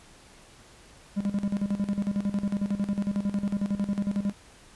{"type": "tone with tremolo", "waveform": "triangle", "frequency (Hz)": 201.1, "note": "G3", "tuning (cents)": 44, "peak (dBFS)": -21, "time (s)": [1.16, 4.33], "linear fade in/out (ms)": 20, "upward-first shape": "square", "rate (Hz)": 11, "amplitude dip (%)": 75, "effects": ["pink hiss -53 dBFS RMS until 4.75 s", "resampled to 24000 Hz"]}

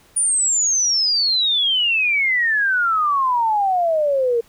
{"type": "exponential sweep", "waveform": "sine", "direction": "down", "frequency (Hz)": [9570, 456.6], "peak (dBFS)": -15, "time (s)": [0.16, 4.41], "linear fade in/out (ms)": 10, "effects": ["pink hiss -53 dBFS RMS until 4.48 s"]}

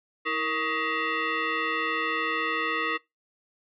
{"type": "tone with frequency modulation", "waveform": "sine", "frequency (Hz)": 323.2, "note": "E4", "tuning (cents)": -34, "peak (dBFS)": -25, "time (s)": [0.25, 2.98], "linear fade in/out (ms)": 20, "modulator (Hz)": 790, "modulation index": 3, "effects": ["noise-tail reverb RT60 0.2 s tail -23 dB re dry"]}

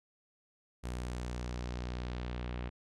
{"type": "tone with low-pass filter sweep", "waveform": "sawtooth", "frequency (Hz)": 61, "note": "B1", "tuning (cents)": -21, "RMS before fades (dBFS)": -39, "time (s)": [0.83, 2.7], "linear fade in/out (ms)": 20, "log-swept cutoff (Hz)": [10000, 2800], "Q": 1.3, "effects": []}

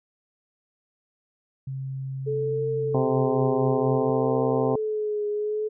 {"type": "tone", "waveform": "sine", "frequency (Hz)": 133.8, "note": "C3", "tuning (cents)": 39, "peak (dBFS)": -29, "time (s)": [1.67, 4.1], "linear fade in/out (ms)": 5}
{"type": "tone with vibrato", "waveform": "sine", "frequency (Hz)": 431.7, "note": "A4", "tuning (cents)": -33, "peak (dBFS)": -24, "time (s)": [2.26, 5.69], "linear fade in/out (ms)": 20, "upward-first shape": "triangle", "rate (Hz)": 0.58, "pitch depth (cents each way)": 68}
{"type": "harmonic tone", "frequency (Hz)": 129.6, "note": "C3", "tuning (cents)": -16, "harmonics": [1, 2, 3, 4, 5, 6, 7, 8], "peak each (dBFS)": [-29, -27, -30, -29, -32, -32, -36, -36], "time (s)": [2.94, 4.76], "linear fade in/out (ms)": 5}
{"effects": []}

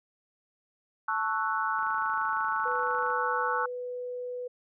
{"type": "chord", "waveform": "sine", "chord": "F# minor seventh", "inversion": "first", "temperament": "equal", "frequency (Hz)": [880, 1108.7, 1318.5, 1480], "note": ["A5", "C#6", "E6", "F#6"], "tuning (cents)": [0, 0, 0, 0], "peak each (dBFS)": -32, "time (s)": [1.08, 3.66], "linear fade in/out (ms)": 5}
{"type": "click train", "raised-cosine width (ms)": 0.5, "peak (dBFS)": -35, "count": 35, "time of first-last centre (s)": [1.79, 3.103], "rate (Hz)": 25.9}
{"type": "tone", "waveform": "sine", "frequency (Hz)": 494.8, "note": "B4", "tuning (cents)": 3, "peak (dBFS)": -33, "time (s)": [2.65, 4.48], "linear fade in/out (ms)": 10}
{"effects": []}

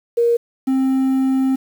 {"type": "tone pair in turn", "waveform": ["sine", "triangle"], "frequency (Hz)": [470.6, 264.1], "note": ["A#4", "C4"], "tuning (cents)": [16, 16], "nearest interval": "minor seventh", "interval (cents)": 1000, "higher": "first", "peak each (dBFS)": -12, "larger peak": "neither", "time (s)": [[0.17, 0.37], [0.67, 1.56]], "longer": "second", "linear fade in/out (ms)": 10, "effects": ["7-bit"]}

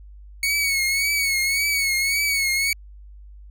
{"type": "tone with vibrato", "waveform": "sawtooth", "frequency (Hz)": 2217, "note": "C#7", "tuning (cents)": 0, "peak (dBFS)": -16, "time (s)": [0.43, 2.73], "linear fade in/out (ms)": 2, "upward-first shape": "triangle", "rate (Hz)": 1.8, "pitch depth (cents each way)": 71, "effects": ["added 50 Hz sine -40 dBFS peak until 3.5 s"]}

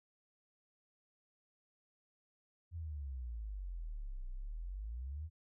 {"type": "exponential two-way sweep", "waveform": "sine", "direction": "down then up", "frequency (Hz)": [87.31, 30, 83.3], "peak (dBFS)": -40, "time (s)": [2.71, 5.3], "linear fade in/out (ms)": 50, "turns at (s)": 4.28, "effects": []}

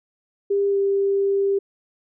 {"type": "tone with pitch glide", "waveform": "sine", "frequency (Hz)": [400, 395.6], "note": ["G4", "G4"], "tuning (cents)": [35, 16], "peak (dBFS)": -17, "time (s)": [0.5, 1.59], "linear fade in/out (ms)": 10, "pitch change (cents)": -19, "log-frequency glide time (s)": [0.69, 0.77], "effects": []}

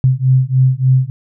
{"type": "beating tone pair", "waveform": "sine", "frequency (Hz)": [128.5, 131.9], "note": ["C3", "C3"], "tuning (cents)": [-31, 14], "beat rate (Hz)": 3.4, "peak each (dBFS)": [-12, -12], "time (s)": [0.04, 1.1], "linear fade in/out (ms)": 0, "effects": []}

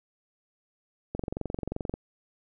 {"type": "click train", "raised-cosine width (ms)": 2, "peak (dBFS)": -18, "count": 19, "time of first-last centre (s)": [1.15, 1.939], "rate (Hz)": 22.8, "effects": []}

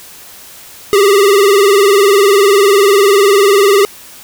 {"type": "tone with vibrato", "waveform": "square", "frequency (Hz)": 400.4, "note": "G4", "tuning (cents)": 37, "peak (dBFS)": -6, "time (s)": [0.93, 3.85], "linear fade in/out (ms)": 0, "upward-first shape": "triangle", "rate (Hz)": 20, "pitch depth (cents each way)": 110, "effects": ["white hiss -35 dBFS RMS until 4.23 s"]}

